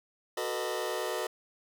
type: chord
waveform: sawtooth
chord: B dominant seventh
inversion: second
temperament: just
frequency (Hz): 370.4 / 444.5 / 493.9 / 617.4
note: F#4 / A4 / B4 / D#5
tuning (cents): +2 / +18 / 0 / -14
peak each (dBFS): -33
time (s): 0.37-1.27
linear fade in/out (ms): 5
effects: none